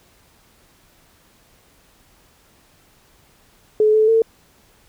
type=tone with pitch steps; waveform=sine; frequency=428.6 / 434.4 / 450.5 Hz; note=A4 / A4 / A4; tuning=-45 / -22 / +41 cents; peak=-11 dBFS; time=3.8-4.22 s; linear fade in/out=2 ms; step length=140 ms; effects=pink hiss -55 dBFS RMS until 4.88 s